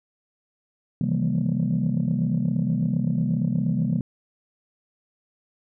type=tone cluster; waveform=sine; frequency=132.4 / 161.5 / 169.7 / 196.8 / 234.1 Hz; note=C3 / E3 / F3 / G3 / A#3; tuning=+21 / -35 / -49 / +7 / +8 cents; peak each=-26 dBFS; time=1.01-4.01 s; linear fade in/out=2 ms; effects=tanh soft clip ceiling -14 dBFS